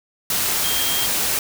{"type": "tone in noise", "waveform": "sine", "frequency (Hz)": 3217, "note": "G7", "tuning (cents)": 44, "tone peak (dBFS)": -25, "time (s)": [0.64, 1.06], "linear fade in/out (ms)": 2, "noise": "white", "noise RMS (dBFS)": -21, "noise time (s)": [0.3, 1.39], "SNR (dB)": -7, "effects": []}